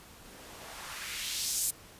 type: noise with band-pass filter sweep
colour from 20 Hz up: blue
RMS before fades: -37 dBFS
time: 0.24-1.71 s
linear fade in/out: 10 ms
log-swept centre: 220 to 9200 Hz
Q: 1.3
effects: pink hiss -53 dBFS RMS until 1.99 s + resampled to 32000 Hz